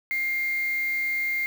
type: tone with quantisation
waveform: sine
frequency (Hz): 2113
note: C7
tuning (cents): +16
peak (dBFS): -24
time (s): 0.11-1.46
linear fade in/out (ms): 0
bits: 6
effects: none